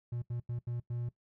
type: tone bursts at uneven times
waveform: triangle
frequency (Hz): 120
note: B2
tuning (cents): -49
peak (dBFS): -32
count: 5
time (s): 0.12-0.22 / 0.3-0.4 / 0.49-0.59 / 0.67-0.8 / 0.9-1.09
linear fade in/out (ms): 5
effects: noise-tail reverb RT60 0.1 s tail -18 dB re dry